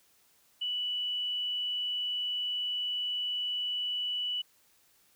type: tone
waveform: sine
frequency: 2960 Hz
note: F#7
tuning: in tune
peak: -30 dBFS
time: 0.61-4.42 s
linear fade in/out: 10 ms
effects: white hiss -66 dBFS RMS until 5.15 s